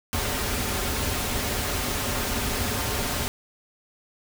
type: noise with comb filter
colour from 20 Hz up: pink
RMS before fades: -27 dBFS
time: 0.13-3.28 s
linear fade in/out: 0 ms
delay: 6.1 ms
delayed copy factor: -0.5
effects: none